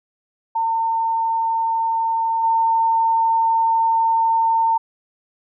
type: tone with level steps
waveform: sine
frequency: 906 Hz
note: A#5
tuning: 50 cents flat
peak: -17 / -14 dBFS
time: 0.55-4.78 s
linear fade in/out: 10 ms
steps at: 2.43 s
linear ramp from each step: 10 ms
effects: none